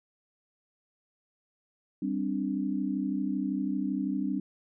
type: chord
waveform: sine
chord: G suspended fourth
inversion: none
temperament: just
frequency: 196 / 261.3 / 294 Hz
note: G3 / C4 / D4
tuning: 0 / -2 / +2 cents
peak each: -32 dBFS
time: 2.02-4.4 s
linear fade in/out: 5 ms
effects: none